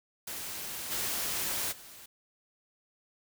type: noise with level steps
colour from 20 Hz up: white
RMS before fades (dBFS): -39 / -33 / -50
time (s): 0.27-2.06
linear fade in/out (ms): 5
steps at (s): 0.9 / 1.71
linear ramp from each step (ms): 20
effects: none